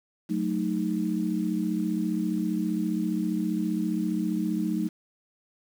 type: chord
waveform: sine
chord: D# diminished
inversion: first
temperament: equal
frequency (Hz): 185 / 220 / 311.1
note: F#3 / A3 / D#4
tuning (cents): 0 / 0 / 0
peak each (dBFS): -29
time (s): 0.29-4.89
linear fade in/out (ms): 20
effects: 8-bit